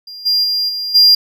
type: tone with level steps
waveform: triangle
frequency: 4800 Hz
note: D8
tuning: 37 cents sharp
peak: -28 / -10 / -13 / -18 / -4 dBFS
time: 0.07-1.15 s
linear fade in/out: 5 ms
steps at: 0.25 / 0.43 / 0.68 / 0.94 s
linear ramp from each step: 20 ms
effects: none